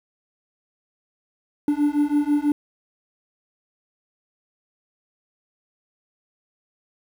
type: beating tone pair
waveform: triangle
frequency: 290 / 296.1 Hz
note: D4 / D4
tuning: -22 / +14 cents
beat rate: 6.1 Hz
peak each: -19 / -19 dBFS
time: 1.68-2.52 s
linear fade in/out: 2 ms
effects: 8-bit